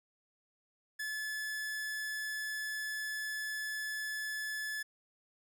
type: tone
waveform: 45% pulse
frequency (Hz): 1724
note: A6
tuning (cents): -36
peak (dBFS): -36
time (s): 0.99-4.83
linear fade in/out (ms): 10
effects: none